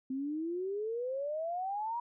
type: exponential sweep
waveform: sine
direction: up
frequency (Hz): 257.8 to 967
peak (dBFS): -33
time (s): 0.1-2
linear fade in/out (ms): 5
effects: none